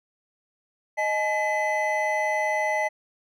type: tone cluster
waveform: triangle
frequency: 621 / 851 / 2016 Hz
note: D#5 / G#5 / B6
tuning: -3 / +42 / +35 cents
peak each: -25 dBFS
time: 0.97-2.89 s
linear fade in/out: 20 ms
effects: none